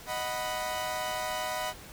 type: chord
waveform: sawtooth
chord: B major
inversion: first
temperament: equal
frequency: 622.3 / 740 / 987.8 Hz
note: D#5 / F#5 / B5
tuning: 0 / 0 / 0 cents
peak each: -32 dBFS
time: 0.06-1.74 s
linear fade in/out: 50 ms
effects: pink hiss -48 dBFS RMS until 1.92 s